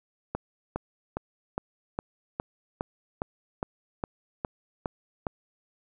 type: click train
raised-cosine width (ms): 1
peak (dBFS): -15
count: 13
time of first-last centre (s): 0.35-5.268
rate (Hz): 2.44
effects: none